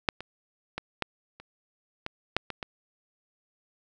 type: clicks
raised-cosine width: 0.3 ms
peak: -6 / -22 / -16 / -11 / -29 / -17 / -7 / -18 / -18 dBFS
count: 9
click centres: 0.088 / 0.206 / 0.78 / 1.023 / 1.4 / 2.064 / 2.366 / 2.503 / 2.628 s
effects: none